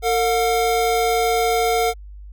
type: tone pair together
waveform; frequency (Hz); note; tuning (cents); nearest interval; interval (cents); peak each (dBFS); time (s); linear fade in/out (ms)
square; 453.6 / 720; A#4 / F#5; -47 / -47; minor sixth; 800; -20; 0.02-1.94; 50
effects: added 50 Hz sine -35 dBFS peak until 2.32 s